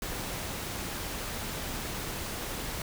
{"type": "noise", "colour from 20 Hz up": "pink", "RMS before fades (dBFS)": -36, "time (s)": [0.02, 2.82], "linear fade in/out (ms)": 2, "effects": []}